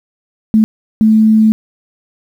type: tone bursts at uneven times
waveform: sine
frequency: 218.3 Hz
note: A3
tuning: 13 cents flat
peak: -5 dBFS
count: 2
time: 0.54-0.64 / 1.01-1.52 s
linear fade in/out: 0 ms
effects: 7-bit